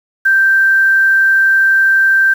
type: tone with quantisation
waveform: sine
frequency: 1568 Hz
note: G6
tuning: in tune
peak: -7 dBFS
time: 0.25-2.34 s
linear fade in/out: 10 ms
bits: 6
effects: none